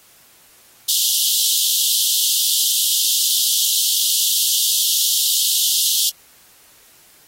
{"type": "high-pass noise", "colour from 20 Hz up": "pink", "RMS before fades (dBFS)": -18, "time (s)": [0.88, 6.1], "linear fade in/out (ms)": 10, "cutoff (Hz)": 3000, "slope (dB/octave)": 96, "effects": ["white hiss -50 dBFS RMS until 7.27 s", "AAC 48 kbps"]}